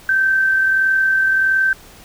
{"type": "tone with amplitude modulation", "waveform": "sine", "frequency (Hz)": 1554, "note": "G6", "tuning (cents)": -16, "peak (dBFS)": -11, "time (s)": [0.09, 1.73], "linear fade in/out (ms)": 2, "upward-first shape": "sine", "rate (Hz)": 41.5, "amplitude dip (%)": 30, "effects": ["pink hiss -43 dBFS RMS until 2.04 s"]}